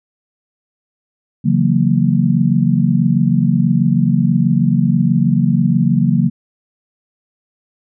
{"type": "chord", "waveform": "sine", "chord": "F# dominant seventh", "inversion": "second", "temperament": "just", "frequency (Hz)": [138.75, 166.5, 185, 231.2], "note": ["C#3", "E3", "F#3", "A#3"], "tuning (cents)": [2, 18, 0, -14], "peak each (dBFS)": -16, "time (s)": [1.44, 6.3], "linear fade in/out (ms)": 20, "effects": []}